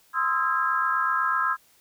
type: tone cluster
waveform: sine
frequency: 1039 / 1277 / 1345 / 1635 Hz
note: C6 / D#6 / E6 / G#6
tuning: -12 / +45 / +34 / -28 cents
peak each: -27 dBFS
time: 0.13-1.57 s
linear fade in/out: 50 ms
effects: white hiss -60 dBFS RMS until 1.8 s